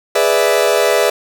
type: chord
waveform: 40% pulse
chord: E dominant seventh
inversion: first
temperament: equal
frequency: 415.3 / 493.9 / 587.3 / 659.3 Hz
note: G#4 / B4 / D5 / E5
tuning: 0 / 0 / 0 / 0 cents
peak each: -16 dBFS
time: 0.15-1.1 s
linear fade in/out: 5 ms
effects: none